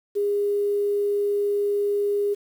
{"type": "tone with quantisation", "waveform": "sine", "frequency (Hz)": 407.9, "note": "G#4", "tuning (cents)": -31, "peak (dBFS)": -20, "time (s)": [0.15, 2.35], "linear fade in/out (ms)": 20, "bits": 8, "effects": []}